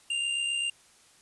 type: tone with amplitude modulation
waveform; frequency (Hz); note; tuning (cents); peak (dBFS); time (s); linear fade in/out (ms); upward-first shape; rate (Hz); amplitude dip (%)
square; 2794; F7; 0; -26; 0.1-0.7; 5; sine; 67.6; 45
effects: white hiss -59 dBFS RMS until 1.21 s + resampled to 24000 Hz